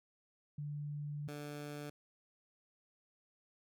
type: tone pair in turn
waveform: sine / 15% pulse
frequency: 146.83 / 146.83 Hz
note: D3 / D3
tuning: 0 / 0 cents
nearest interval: unison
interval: 0 cents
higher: neither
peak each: -39 / -37 dBFS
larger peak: second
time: 0.58-1.28 / 1.28-1.9 s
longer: first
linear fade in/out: 5 ms
effects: none